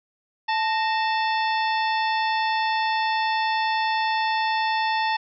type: harmonic tone with a mistuned harmonic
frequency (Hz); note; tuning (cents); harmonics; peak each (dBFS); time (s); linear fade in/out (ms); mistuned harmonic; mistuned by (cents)
880; A5; 0; 1 / 2 / 3 / 4 / 5 / 6; -22 / -28 / -32 / -34 / -36 / -38; 0.48-5.17; 10; 2; +86
effects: none